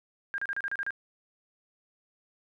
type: tone bursts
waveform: sine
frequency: 1609 Hz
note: G6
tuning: 45 cents sharp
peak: -29 dBFS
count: 8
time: 0.34-0.906 s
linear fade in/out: 0 ms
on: 41 ms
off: 34 ms
effects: none